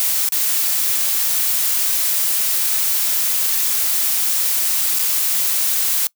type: noise with dropouts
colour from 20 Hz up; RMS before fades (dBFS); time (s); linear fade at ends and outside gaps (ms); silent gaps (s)
blue; -18; 0-6.07; 0; 0.288-0.322 / 4.988-4.993
effects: noise-tail reverb RT60 0.1 s tail -23 dB re dry